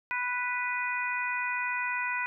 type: harmonic tone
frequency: 493.9 Hz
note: B4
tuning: in tune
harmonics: 2 / 3 / 4 / 5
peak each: -34 / -34 / -34 / -34 dBFS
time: 0.11-2.26 s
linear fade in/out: 0 ms
effects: none